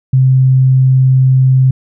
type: tone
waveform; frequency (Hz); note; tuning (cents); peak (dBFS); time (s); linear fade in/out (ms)
sine; 130.81; C3; 0; -5; 0.13-1.71; 5
effects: none